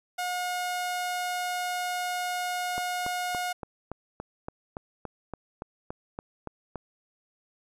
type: tone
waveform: sawtooth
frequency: 720 Hz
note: F#5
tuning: 47 cents flat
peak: -25 dBFS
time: 0.18-3.53 s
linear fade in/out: 10 ms
type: click train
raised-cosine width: 1 ms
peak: -21 dBFS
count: 15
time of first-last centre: 2.78-6.757 s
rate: 3.52 Hz
effects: resampled to 32000 Hz